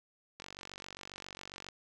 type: click train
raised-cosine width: 0.2 ms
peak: -27 dBFS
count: 62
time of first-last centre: 0.4-1.687 s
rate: 47.4 Hz
effects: none